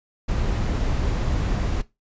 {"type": "noise", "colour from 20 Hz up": "brown", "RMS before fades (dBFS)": -23, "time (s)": [0.28, 1.82], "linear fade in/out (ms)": 10, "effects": ["noise-tail reverb RT60 0.2 s tail -17 dB re dry", "resampled to 16000 Hz"]}